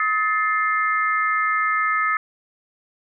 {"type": "tone cluster", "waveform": "sine", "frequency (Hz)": [1273, 1756, 2100], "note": ["D#6", "A6", "C7"], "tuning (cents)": [39, -4, 6], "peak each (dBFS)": [-20, -24, -25], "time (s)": [0, 2.17], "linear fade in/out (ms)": 2, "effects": []}